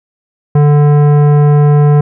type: tone with tanh clipping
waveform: sine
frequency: 146.83 Hz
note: D3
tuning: in tune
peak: -6 dBFS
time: 0.55-2.01 s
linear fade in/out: 5 ms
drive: 15 dB
effects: none